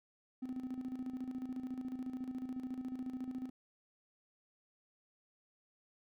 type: tone with tremolo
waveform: triangle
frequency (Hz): 256.2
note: C4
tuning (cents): -36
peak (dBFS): -34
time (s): 0.42-3.5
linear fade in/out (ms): 10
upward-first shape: square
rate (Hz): 14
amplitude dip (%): 65
effects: tanh soft clip ceiling -33 dBFS